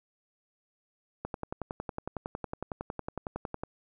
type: click train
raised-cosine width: 1 ms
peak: -20 dBFS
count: 27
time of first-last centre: 1.25-3.635 s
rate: 10.9 Hz
effects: none